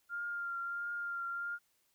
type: tone with vibrato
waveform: sine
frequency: 1397 Hz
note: F6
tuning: in tune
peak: -36 dBFS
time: 0.09-1.59 s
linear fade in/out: 50 ms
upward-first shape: triangle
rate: 1.5 Hz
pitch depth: 23 cents each way
effects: white hiss -75 dBFS RMS until 1.94 s